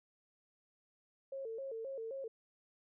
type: tone with vibrato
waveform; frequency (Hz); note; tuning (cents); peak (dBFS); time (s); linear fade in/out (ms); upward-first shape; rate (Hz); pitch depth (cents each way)
sine; 493.9; B4; 0; -40; 1.32-2.28; 5; square; 3.8; 160
effects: none